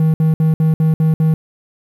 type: tone bursts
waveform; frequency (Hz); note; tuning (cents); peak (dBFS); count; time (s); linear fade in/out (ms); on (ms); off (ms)
triangle; 158.5; D#3; +32; -8; 7; 0-1.34; 2; 140; 60
effects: 8-bit